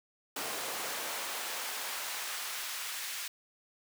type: noise with high-pass filter sweep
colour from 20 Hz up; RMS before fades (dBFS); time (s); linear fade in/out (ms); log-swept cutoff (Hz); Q
pink; -38; 0.36-3.28; 5; 410 to 1900; 0.71
effects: none

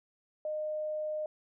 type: tone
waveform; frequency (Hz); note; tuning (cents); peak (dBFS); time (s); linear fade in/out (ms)
sine; 613; D#5; -26; -32; 0.45-1.26; 2
effects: none

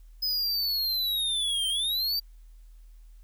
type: linear two-way sweep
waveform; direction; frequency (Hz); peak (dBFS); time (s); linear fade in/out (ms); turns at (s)
square; down then up; 5070 to 3107 to 4697; -26; 0.22-2.2; 10; 1.68
effects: added 40 Hz sine -47 dBFS peak until 3.23 s + white hiss -70 dBFS RMS until 3.23 s

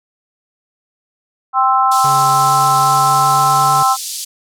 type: chord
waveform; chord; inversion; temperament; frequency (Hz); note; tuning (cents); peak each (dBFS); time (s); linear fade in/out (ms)
sine; C major; second; equal; 784 / 1046.5 / 1318.5; G5 / C6 / E6; 0 / 0 / 0; -14; 1.53-3.97; 50
type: band-pass noise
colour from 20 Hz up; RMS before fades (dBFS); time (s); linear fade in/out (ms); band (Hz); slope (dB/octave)
pink; -25; 1.91-4.25; 10; 4100 to 12000; 24
type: tone with pitch glide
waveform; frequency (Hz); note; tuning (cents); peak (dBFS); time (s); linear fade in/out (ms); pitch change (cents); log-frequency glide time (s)
45% pulse; 140 to 143.11; C#3 to D3; +18 to -44; -22; 2.04-3.83; 5; +38; 2.58-3.7
effects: none

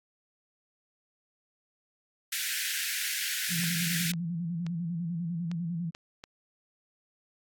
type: high-pass noise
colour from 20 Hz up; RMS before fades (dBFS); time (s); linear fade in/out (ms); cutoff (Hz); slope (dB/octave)
pink; -32; 2.32-4.12; 5; 1500; 96
type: tone with vibrato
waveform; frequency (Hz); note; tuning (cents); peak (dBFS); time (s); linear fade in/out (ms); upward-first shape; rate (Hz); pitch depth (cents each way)
sine; 170; F3; -46; -30; 3.5-5.91; 20; square; 10; 65
type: clicks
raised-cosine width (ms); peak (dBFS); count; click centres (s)
0.2; -25; 6; 3.636 / 4.136 / 4.666 / 5.515 / 5.949 / 6.239
effects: AAC 64 kbps

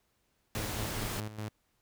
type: noise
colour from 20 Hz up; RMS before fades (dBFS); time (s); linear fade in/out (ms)
pink; -37; 0.55-1.2; 0
type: tone with tremolo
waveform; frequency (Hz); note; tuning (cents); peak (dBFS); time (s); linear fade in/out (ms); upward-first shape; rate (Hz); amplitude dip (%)
sawtooth; 107; A2; -48; -32; 0.55-1.49; 10; square; 4.8; 65
effects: pink hiss -75 dBFS RMS until 1.81 s

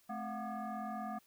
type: tone with frequency modulation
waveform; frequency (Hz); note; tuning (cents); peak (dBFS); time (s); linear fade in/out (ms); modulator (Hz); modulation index
sine; 260; C4; -11; -38; 0.09-1.19; 10; 476; 2
effects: white hiss -69 dBFS RMS until 1.26 s

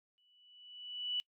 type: tone with exponential growth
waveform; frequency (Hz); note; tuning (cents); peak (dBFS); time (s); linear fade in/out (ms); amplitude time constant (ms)
sine; 2960; F#7; 0; -31; 0.18-1.2; 0; 220
effects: noise-tail reverb RT60 0.1 s tail -24 dB re dry + AAC 48 kbps

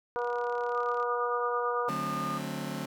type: harmonic tone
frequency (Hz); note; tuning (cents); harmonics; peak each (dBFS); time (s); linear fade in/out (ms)
241.4; B3; -39; 2 / 3 / 4 / 5 / 6; -31 / -38 / -35 / -39 / -40; 0.16-1.89; 0
type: click train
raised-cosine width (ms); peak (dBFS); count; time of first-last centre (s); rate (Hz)
0.2; -34; 31; 0.19-1.028; 35.8
type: tone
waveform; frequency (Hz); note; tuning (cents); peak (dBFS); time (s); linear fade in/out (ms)
sine; 1216; D#6; -40; -32; 0.7-2.39; 20
type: chord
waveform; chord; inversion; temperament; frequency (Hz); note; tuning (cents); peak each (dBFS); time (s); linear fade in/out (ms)
sawtooth; D dominant seventh; none; just; 146.83 / 183.54 / 220.2 / 264.3; D3 / F#3 / A3 / C4; 0 / -14 / +2 / +18; -35; 1.88-2.86; 10
effects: none

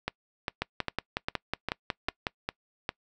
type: two click trains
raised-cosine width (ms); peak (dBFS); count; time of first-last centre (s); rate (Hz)
0.3; -13 / -12; 8 / 10; 0.08-2.891 / 0.62-2.268; 2.49 / 5.46
effects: noise-tail reverb RT60 0.1 s tail -24 dB re dry

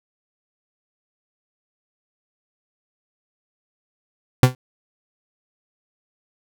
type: tone with exponential decay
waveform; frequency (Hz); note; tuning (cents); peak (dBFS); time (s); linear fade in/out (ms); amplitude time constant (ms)
40% pulse; 127.2; C3; -48; -4; 4.43-4.55; 2; 25
effects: none

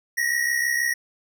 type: tone pair together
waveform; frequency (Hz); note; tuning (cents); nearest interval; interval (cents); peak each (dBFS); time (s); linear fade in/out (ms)
square; 1864.7 / 1931; A#6 / B6; 0 / -39; minor second; 61; -24 / -25; 0.17-0.94; 10
effects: none

